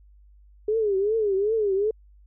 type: tone with vibrato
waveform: sine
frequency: 414.9 Hz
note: G#4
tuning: 2 cents flat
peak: -20 dBFS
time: 0.68-1.91 s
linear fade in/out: 5 ms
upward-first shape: triangle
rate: 2.6 Hz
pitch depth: 170 cents each way
effects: added 50 Hz sine -50 dBFS peak until 2.26 s